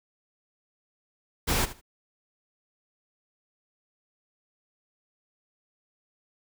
pink noise with echo, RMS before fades -25 dBFS, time 1.47-1.66 s, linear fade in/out 20 ms, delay 77 ms, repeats 2, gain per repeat -15 dB, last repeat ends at 1.814 s, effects none

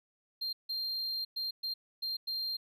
triangle tone bursts at uneven times, 4186 Hz, C8, in tune, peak -32 dBFS, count 6, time 0.41-0.53 / 0.69-1.25 / 1.36-1.51 / 1.63-1.74 / 2.02-2.17 / 2.27-2.57 s, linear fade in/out 10 ms, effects none

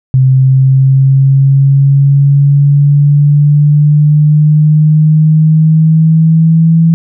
sine exponential sweep, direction up, 130.81 to 164.81 Hz, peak -3 dBFS, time 0.14-6.94 s, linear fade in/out 0 ms, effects none

